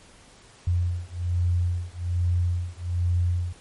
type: beating tone pair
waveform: sine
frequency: 87.31 / 88.51 Hz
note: F2 / F2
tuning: 0 / +24 cents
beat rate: 1.2 Hz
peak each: -25 dBFS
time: 0.67-3.53 s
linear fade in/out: 5 ms
effects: pink hiss -52 dBFS RMS until 3.6 s + MP3 48 kbps